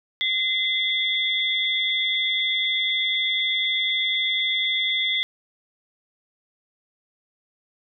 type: tone cluster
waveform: sine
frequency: 2056 / 3352 / 3556 Hz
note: C7 / G#7 / A7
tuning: -31 / +15 / +18 cents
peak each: -25 dBFS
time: 0.21-5.23 s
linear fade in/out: 0 ms
effects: none